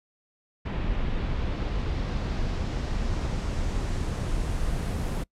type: noise with low-pass filter sweep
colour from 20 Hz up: brown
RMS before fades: -28 dBFS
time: 0.65-5.24 s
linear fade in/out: 10 ms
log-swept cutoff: 2900 to 12000 Hz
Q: 1.2
effects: noise-tail reverb RT60 0.1 s tail -24 dB re dry